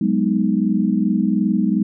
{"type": "chord", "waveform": "sine", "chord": "G# minor seventh", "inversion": "third", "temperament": "equal", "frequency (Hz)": [185, 207.7, 246.9, 311.1], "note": ["F#3", "G#3", "B3", "D#4"], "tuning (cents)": [0, 0, 0, 0], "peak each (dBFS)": [-21, -18, -22, -23], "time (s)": [0.01, 1.83], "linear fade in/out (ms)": 5, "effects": []}